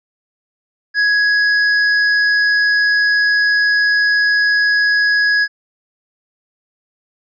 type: tone with tanh clipping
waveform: sine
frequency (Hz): 1669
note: G#6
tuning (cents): +8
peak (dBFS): -13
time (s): 0.94-5.48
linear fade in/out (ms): 50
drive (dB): 15
effects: resampled to 16000 Hz